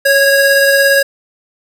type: tone pair together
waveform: square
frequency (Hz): 554.4 / 1646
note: C#5 / G#6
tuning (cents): 0 / -16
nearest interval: octave + perfect fifth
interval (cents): 1884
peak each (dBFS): -11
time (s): 0.05-1.03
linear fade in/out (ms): 10
effects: none